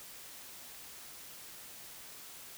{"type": "silence", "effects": ["white hiss -50 dBFS RMS until 2.57 s"]}